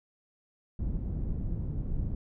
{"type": "low-pass noise", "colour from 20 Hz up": "pink", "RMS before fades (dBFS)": -32, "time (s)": [0.79, 2.15], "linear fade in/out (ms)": 5, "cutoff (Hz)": 170, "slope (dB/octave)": 12, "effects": []}